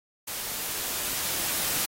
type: noise with level ramp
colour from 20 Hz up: white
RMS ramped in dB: -34 to -27 dBFS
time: 0.27-1.86 s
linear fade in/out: 10 ms
effects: AAC 48 kbps